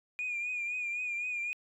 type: tone with vibrato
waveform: sine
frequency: 2435 Hz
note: D#7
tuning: 38 cents flat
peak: -31 dBFS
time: 0.19-1.53 s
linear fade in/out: 0 ms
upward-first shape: triangle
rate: 3.9 Hz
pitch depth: 59 cents each way
effects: tanh soft clip ceiling -29 dBFS